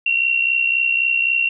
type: tone with amplitude modulation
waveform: sine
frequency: 2740 Hz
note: F7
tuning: 34 cents flat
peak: -12 dBFS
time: 0.06-1.49 s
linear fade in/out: 5 ms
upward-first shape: sine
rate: 63.8 Hz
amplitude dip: 65%
effects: none